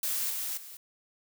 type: noise with level steps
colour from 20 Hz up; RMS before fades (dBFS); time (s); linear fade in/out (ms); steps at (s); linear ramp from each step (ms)
blue; -31 / -34 / -46; 0.03-0.77; 2; 0.3 / 0.57; 5
effects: none